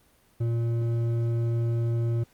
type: tone with hard clipping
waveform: sine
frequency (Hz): 116.54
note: A#2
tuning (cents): 0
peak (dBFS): -25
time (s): 0.4-2.24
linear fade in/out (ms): 10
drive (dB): 8
effects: pink hiss -62 dBFS RMS until 2.33 s + Opus 32 kbps